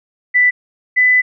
sine tone pair in turn, 1983 / 2000 Hz, B6 / B6, +7 / +21 cents, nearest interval unison, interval 14 cents, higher second, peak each -8 dBFS, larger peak neither, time 0.34-0.51 / 0.96-1.22 s, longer second, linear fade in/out 20 ms, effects none

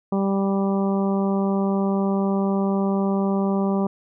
harmonic tone, 196 Hz, G3, in tune, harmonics 1 / 2 / 3 / 4 / 5 / 6, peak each -20 / -26 / -30 / -32 / -34 / -36 dBFS, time 0.12-3.87 s, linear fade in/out 5 ms, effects none

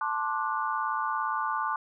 sine chord, D dominant seventh, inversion second, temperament just, 881 / 1057.2 / 1174.7 / 1468.3 Hz, A5 / C6 / D6 / F#6, +2 / +18 / 0 / -14 cents, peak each -32 / -33 / -31 / -35 dBFS, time 0.01-1.76 s, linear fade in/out 2 ms, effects none

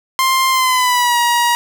sawtooth tone with pitch glide, 1052 to 953.6 Hz, C6 to A#5, +9 to +39 cents, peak -8 dBFS, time 0.19-1.55 s, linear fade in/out 0 ms, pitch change -170 cents, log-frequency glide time 0.5-1.18 s, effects none

